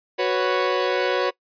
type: chord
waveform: sawtooth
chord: F# suspended fourth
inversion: none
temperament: equal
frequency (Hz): 370 / 493.9 / 554.4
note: F#4 / B4 / C#5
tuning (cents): 0 / 0 / 0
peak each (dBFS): -20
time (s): 0.18-1.31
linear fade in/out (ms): 20
effects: noise-tail reverb RT60 0.1 s tail -22 dB re dry + resampled to 11025 Hz